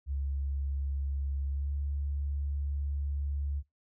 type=tone with pitch glide; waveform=sine; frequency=69.3 to 71 Hz; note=C#2 to C#2; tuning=0 to +42 cents; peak=-30 dBFS; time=0.06-3.63 s; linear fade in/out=50 ms; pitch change=+42 cents; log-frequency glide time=1.52-1.7 s; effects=noise-tail reverb RT60 0.2 s tail -24 dB re dry